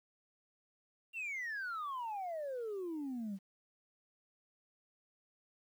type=exponential sweep; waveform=sine; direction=down; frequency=2794 to 186.2 Hz; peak=-36 dBFS; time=1.13-3.39 s; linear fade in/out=50 ms; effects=tanh soft clip ceiling -36 dBFS + 11-bit